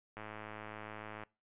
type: click train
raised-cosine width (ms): 0.5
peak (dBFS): -30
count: 115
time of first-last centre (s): 0.17-1.235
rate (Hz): 107
effects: noise-tail reverb RT60 0.3 s tail -23 dB re dry + resampled to 8000 Hz